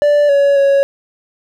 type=tone with pitch steps; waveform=triangle; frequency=585 / 563 / 555 Hz; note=D5 / C#5 / C#5; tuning=-7 / +27 / +2 cents; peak=-6 dBFS; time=0.02-0.83 s; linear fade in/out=0 ms; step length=270 ms; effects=none